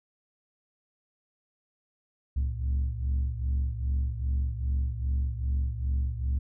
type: tone cluster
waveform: sine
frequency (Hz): 67 / 69.5 / 113.1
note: C2 / C#2 / A2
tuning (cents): +42 / +5 / +48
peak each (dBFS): -26 / -29 / -34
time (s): 2.36-6.39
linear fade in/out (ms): 10
effects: tanh soft clip ceiling -22 dBFS